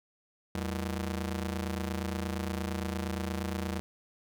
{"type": "ring-modulated tone", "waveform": "sawtooth", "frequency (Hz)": 136.4, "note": "C#3", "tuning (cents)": -28, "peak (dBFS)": -25, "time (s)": [0.55, 3.8], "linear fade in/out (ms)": 0, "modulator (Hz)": 53.9, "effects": []}